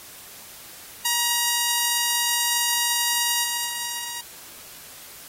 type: tone with level steps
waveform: 5% pulse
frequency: 950 Hz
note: A#5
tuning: 33 cents sharp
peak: -8 / -12 / -15 / -18 dBFS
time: 1.05-4.21 s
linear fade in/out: 5 ms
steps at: 3.44 / 3.66 / 3.99 s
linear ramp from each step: 5 ms
effects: white hiss -43 dBFS RMS until 5.28 s + AAC 48 kbps